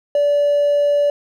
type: tone with hard clipping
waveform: triangle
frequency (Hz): 579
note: D5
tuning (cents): -25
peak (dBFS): -13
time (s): 0.15-1.1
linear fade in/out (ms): 2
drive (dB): 4
effects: none